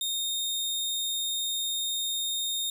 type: tone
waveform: sawtooth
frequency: 3682 Hz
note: A#7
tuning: 22 cents flat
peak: -25 dBFS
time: 0.01-2.7 s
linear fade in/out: 2 ms
effects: none